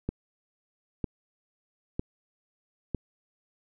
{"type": "click train", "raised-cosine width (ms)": 3, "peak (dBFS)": -16, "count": 4, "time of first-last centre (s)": [0.09, 2.947], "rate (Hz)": 1.05, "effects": []}